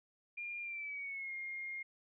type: tone with pitch glide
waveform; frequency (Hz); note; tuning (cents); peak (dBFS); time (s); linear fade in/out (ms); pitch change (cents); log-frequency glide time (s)
sine; 2405 to 2130; D7 to C7; +41 to +30; -40; 0.37-1.83; 10; -211; 0.61-1.34
effects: none